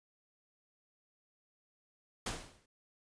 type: noise with exponential decay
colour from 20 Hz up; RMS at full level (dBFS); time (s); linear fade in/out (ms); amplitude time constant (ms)
pink; -34; 2.26-2.66; 5; 85
effects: resampled to 22050 Hz